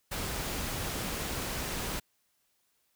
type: noise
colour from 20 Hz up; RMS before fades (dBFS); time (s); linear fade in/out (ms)
pink; -35; 0.11-2; 10
effects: white hiss -74 dBFS RMS until 2.95 s